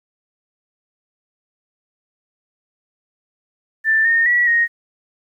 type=tone with pitch steps; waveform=sine; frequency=1773 / 1836 / 1936 / 1868 Hz; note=A6 / A#6 / B6 / A#6; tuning=+13 / -27 / -35 / +3 cents; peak=-12 dBFS; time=3.84-4.68 s; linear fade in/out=50 ms; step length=210 ms; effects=9-bit